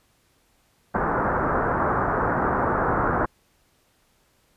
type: low-pass noise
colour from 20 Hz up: white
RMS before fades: -23 dBFS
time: 0.94-3.26 s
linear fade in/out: 10 ms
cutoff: 1500 Hz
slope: 48 dB/octave
effects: pink hiss -64 dBFS RMS until 4.56 s + resampled to 32000 Hz